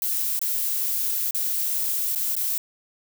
violet noise with dropouts, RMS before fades -25 dBFS, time 0.02-2.58 s, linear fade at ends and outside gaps 1 ms, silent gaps 0.392-0.415 / 1.309-1.347 / 2.15-2.158 / 2.353-2.365 s, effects none

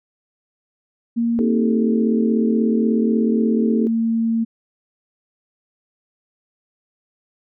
sine tone with pitch glide, 233.1 to 227.5 Hz, A#3 to A#3, 0 to -42 cents, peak -16 dBFS, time 1.16-4.45 s, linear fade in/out 20 ms, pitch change -42 cents, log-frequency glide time 1.47-1.71 s
sine chord, A half-diminished seventh, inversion first, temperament just, 264 / 316.8 / 396 / 440 Hz, C4 / Eb4 / G4 / A4, +16 / +31 / +18 / 0 cents, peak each -25 dBFS, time 1.39-3.87 s, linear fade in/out 0 ms
effects none

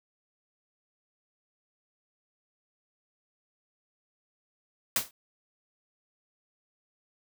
white noise with exponential decay, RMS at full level -22 dBFS, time 4.96-5.11 s, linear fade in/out 2 ms, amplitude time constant 32 ms, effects none

